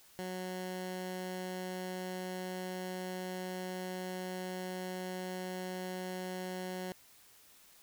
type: tone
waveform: 15% pulse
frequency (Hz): 184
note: F#3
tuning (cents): -9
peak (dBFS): -32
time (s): 0.19-6.92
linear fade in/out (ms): 0
effects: white hiss -61 dBFS RMS until 7.82 s